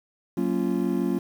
triangle chord, Gb major seventh, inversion none, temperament just, 185 / 231.2 / 277.5 / 346.9 Hz, Gb3 / Bb3 / Db4 / F4, 0 / -14 / +2 / -12 cents, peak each -26 dBFS, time 0.37-1.19 s, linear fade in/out 5 ms, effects 8-bit

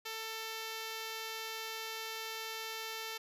5% pulse tone, 444.8 Hz, A4, 19 cents sharp, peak -28 dBFS, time 0.05-3.18 s, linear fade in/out 10 ms, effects resampled to 32000 Hz

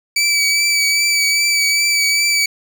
20% pulse tone with vibrato, 2300 Hz, D7, 37 cents flat, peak -8 dBFS, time 0.16-2.46 s, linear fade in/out 5 ms, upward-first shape triangle, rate 2.5 Hz, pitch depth 27 cents each way, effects none

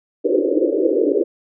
pink band-pass noise, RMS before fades -17 dBFS, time 0.24-1.24 s, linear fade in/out 20 ms, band 290 to 550 Hz, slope 96 dB/octave, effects none

